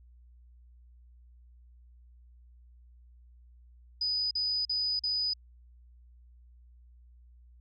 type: tone bursts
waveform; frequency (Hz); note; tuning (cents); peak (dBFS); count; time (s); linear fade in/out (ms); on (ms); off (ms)
sine; 4976; D#8; -1; -27; 4; 4.01-5.336; 5; 300; 42
effects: added 60 Hz sine -53 dBFS peak until 7.6 s + MP3 64 kbps

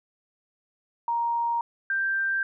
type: tone pair in turn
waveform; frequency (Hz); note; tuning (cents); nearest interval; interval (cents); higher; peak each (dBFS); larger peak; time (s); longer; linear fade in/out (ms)
sine; 937 / 1575.8; A#5 / G6; +9 / +9; major sixth; 900; second; -23; neither; 1.08-1.61 / 1.9-2.43; neither; 2
effects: none

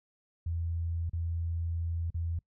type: tone with dropouts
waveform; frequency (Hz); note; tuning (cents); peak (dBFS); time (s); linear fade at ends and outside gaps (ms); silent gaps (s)
sine; 83.8; E2; +29; -30; 0.46-2.39; 5; 1.096-1.132 / 2.104-2.144
effects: noise-tail reverb RT60 0.1 s tail -24 dB re dry

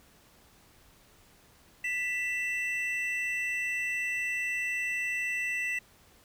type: tone pair together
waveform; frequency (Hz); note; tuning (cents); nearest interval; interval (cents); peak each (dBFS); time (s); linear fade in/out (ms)
triangle; 1975.5 / 2672; B6 / E7; 0 / +23; perfect fourth; 523; -30 / -31; 1.84-5.79; 5
effects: pink hiss -60 dBFS RMS until 6.24 s

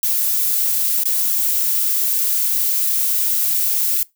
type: noise with dropouts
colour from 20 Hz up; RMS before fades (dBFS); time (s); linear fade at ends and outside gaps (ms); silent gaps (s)
violet; -18; 0.03-4.03; 1; 1.036-1.055
effects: noise-tail reverb RT60 0.2 s tail -22 dB re dry

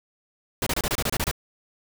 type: noise bursts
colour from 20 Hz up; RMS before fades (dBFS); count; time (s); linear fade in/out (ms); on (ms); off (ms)
pink; -25; 10; 0.62-1.313; 2; 45; 27
effects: none

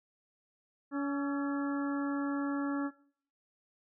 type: harmonic tone with a mistuned harmonic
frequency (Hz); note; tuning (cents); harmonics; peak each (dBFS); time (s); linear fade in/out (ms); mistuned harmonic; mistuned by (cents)
282.5; C#4; +33; 1 / 2 / 3 / 4 / 5 / 6; -31 / -43 / -46 / -44 / -43 / -46; 0.91-2.91; 50; 5; -66
effects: noise-tail reverb RT60 0.5 s tail -17 dB re dry

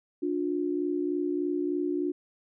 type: tone pair together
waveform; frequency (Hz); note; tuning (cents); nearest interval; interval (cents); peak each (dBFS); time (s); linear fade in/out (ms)
sine; 293.7 / 357; D4 / F4; 0 / +38; minor third; 338; -29 / -29; 0.22-2.12; 10
effects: none

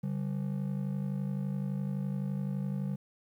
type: ring-modulated tone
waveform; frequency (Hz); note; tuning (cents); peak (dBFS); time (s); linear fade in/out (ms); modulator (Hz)
triangle; 166.9; E3; +22; -26; 0.03-2.96; 10; 25.9
effects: 11-bit

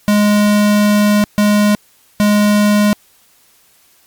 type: tone bursts at uneven times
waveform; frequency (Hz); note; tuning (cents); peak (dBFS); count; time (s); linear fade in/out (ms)
square; 207.7; G#3; 0; -9; 3; 0.08-1.24 / 1.38-1.75 / 2.2-2.93; 0
effects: white hiss -51 dBFS RMS until 4.06 s + MP3 96 kbps

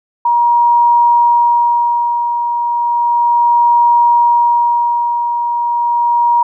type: tone with tremolo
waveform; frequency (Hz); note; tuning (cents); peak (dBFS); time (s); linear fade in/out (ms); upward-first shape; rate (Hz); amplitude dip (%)
sine; 950; A#5; +33; -6; 0.25-6.43; 5; sine; 0.34; 55
effects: none

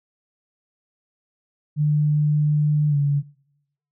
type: tone with pitch glide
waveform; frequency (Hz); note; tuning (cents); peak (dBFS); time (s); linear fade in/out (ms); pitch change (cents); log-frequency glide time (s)
sine; 149.5 to 143.08; D3 to D3; +31 to -45; -16; 1.76-3.23; 50; -76; 2.89-2.96
effects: noise-tail reverb RT60 0.9 s tail -24 dB re dry

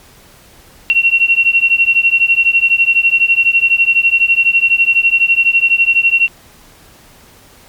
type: beating tone pair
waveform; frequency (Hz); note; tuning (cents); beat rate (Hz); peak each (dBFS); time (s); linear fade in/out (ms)
sine; 2727 / 2739; F7 / F7; -42 / -34; 12; -11; 0.9-6.28; 0
effects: pink hiss -43 dBFS RMS until 7.68 s + MP3 96 kbps

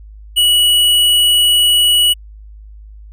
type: tone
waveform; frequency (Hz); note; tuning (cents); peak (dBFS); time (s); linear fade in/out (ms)
square; 2932; F#7; -16; -9; 0.36-2.14; 20
effects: added 52 Hz sine -33 dBFS peak until 3.12 s

